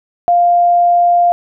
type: tone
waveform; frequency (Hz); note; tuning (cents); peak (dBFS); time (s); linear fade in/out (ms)
sine; 699; F5; +1; -7; 0.28-1.32; 0
effects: none